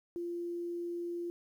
sine tone, 345.6 Hz, F4, 18 cents flat, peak -35 dBFS, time 0.16-1.3 s, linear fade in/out 0 ms, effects 11-bit

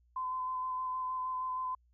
sine tone with vibrato, 1023 Hz, C6, 39 cents flat, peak -33 dBFS, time 0.16-1.75 s, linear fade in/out 5 ms, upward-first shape square, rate 6.4 Hz, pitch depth 12 cents each way, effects added 60 Hz sine -65 dBFS peak until 1.93 s

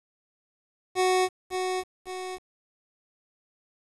25% pulse tone with echo, 370 Hz, F#4, in tune, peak -17 dBFS, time 0.95-1.29 s, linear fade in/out 50 ms, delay 550 ms, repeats 2, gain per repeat -6 dB, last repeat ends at 2.39 s, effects resampled to 24000 Hz + 8-bit

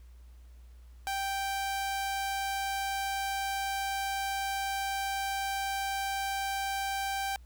sawtooth tone, 784 Hz, G5, in tune, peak -27 dBFS, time 1.07-7.36 s, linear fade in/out 0 ms, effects added 60 Hz sine -49 dBFS peak until 7.45 s + pink hiss -68 dBFS RMS until 7.45 s

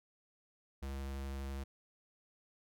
square tone with vibrato, 68.1 Hz, C#2, 30 cents flat, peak -40 dBFS, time 0.82-1.64 s, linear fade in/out 10 ms, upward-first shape sine, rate 12 Hz, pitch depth 10 cents each way, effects none

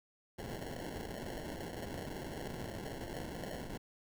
violet noise with sample-and-hold, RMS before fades -43 dBFS, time 0.38-3.78 s, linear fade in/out 10 ms, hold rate 1225 Hz, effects none

